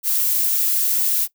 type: noise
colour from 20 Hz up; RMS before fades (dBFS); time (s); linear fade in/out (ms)
violet; -19; 0.03-1.28; 50
effects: noise-tail reverb RT60 0.1 s tail -19 dB re dry